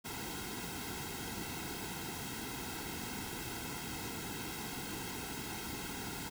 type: noise with comb filter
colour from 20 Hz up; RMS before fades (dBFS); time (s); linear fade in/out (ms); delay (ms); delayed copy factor
pink; -42; 0.04-6.3; 20; 1.7; -0.85
effects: none